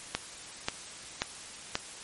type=click train; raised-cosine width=0.2 ms; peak=-10 dBFS; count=4; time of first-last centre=0.15-1.754 s; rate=1.87 Hz; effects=white hiss -45 dBFS RMS until 2.03 s + MP3 48 kbps